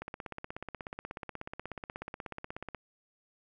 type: click train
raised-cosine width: 0.5 ms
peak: -24 dBFS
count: 46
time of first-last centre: 0.02-2.747 s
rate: 16.5 Hz
effects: none